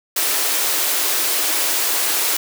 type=high-pass noise; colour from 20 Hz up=white; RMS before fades=-19 dBFS; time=0.16-2.37 s; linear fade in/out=5 ms; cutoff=280 Hz; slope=96 dB/octave; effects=none